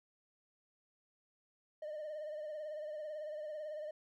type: tone with vibrato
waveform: triangle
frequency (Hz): 609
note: D#5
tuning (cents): -37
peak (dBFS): -38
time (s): 1.82-3.91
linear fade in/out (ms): 5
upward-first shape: triangle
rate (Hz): 18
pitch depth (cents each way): 64
effects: tanh soft clip ceiling -35 dBFS